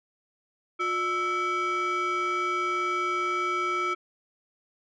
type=tone with frequency modulation; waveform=sine; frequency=1318.5 Hz; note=E6; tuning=in tune; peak=-22 dBFS; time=0.79-3.95 s; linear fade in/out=20 ms; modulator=961 Hz; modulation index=0.88; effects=tanh soft clip ceiling -24 dBFS